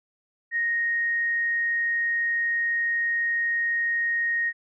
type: tone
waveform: sine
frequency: 1866 Hz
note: A#6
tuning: 1 cent sharp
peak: -22 dBFS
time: 0.51-4.53 s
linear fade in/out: 50 ms
effects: none